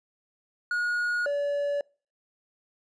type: tone pair in turn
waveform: triangle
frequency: 1445 / 573.4 Hz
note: F#6 / D5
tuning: -41 / -42 cents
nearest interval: octave + major third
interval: 1601 cents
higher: first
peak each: -23 dBFS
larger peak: neither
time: 0.71-1.26 / 1.26-1.81 s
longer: neither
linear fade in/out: 2 ms
effects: noise-tail reverb RT60 0.4 s tail -26 dB re dry + resampled to 22050 Hz